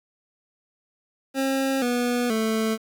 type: tone with pitch steps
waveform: 25% pulse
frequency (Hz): 268.8 / 243.7 / 220.9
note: C4 / B3 / A3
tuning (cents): +47 / -23 / +7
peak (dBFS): -18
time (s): 1.34-2.78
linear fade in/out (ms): 50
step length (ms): 480
effects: 9-bit